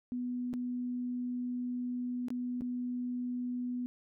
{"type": "tone with dropouts", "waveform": "sine", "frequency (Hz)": 246.9, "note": "B3", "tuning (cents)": 0, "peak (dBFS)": -33, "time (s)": [0.12, 3.86], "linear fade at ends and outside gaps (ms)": 0, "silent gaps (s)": [[0.531, 0.538], [2.284, 2.304], [2.609, 2.619]], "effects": []}